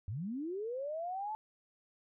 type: linear sweep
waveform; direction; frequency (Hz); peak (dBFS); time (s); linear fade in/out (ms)
sine; up; 86.1 to 880; -36; 0.08-1.35; 0
effects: none